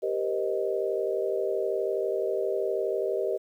sine chord, C minor seventh, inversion second, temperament equal with one note detuned, 392 / 471 / 523.3 / 622.3 Hz, G4 / Bb4 / C5 / Eb5, 0 / +18 / 0 / 0 cents, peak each -29 / -31 / -34 / -31 dBFS, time 0.02-3.38 s, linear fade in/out 20 ms, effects 10-bit

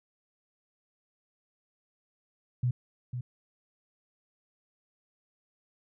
sine tone with echo, 123.8 Hz, B2, 5 cents sharp, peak -24 dBFS, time 2.63-2.71 s, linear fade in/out 5 ms, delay 500 ms, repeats 1, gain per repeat -8 dB, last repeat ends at 3.21 s, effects none

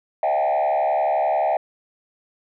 sine tone with frequency modulation, 709 Hz, F5, 26 cents sharp, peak -15 dBFS, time 0.23-1.57 s, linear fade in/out 2 ms, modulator 71.4 Hz, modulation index 1.6, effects tanh soft clip ceiling -16 dBFS

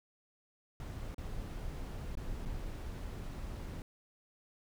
brown noise with dropouts, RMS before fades -41 dBFS, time 0.8-3.82 s, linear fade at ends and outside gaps 1 ms, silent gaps 1.145-1.181 / 2.153-2.172 / 2.454-2.458 s, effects none

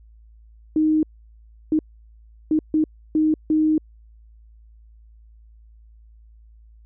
sine tone bursts at uneven times, 310.8 Hz, D#4, 2 cents flat, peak -15 dBFS, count 6, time 0.76-1.03 / 1.72-1.79 / 2.51-2.59 / 2.74-2.84 / 3.15-3.34 / 3.5-3.78 s, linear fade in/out 2 ms, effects added 55 Hz sine -46 dBFS peak until 6.85 s

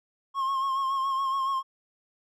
triangle tone with vibrato, 1077 Hz, C6, 50 cents sharp, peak -23 dBFS, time 0.34-1.63 s, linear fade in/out 50 ms, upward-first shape sine, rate 7.1 Hz, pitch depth 39 cents each way, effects none

